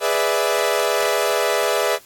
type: chord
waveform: sawtooth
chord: E dominant seventh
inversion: first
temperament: equal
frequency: 415.3 / 493.9 / 587.3 / 659.3 Hz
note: G#4 / B4 / D5 / E5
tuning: 0 / 0 / 0 / 0 cents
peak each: -19 dBFS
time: 0-1.99 s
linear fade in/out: 50 ms
effects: white hiss -49 dBFS RMS until 2.05 s + AAC 64 kbps